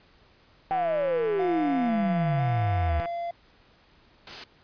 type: click train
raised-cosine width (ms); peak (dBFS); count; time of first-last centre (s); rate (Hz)
0.5; -22; 393; 0.71-3.057; 167
type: exponential sweep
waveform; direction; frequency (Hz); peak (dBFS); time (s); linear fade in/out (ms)
sine; down; 786 to 73.42; -23; 0.71-3; 0
type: tone with vibrato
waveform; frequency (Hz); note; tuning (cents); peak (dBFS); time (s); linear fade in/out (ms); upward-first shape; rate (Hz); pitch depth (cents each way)
triangle; 698.5; F5; 0; -27; 1.39-3.31; 5; square; 1; 31
type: noise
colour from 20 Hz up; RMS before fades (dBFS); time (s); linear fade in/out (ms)
white; -38; 4.27-4.44; 2
effects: pink hiss -59 dBFS RMS until 4.63 s + resampled to 11025 Hz